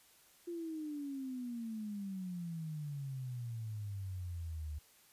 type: exponential sweep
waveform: sine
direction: down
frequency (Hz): 349.2 to 73.42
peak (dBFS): -39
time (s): 0.47-4.79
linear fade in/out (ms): 10
effects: white hiss -65 dBFS RMS until 5.12 s + resampled to 32000 Hz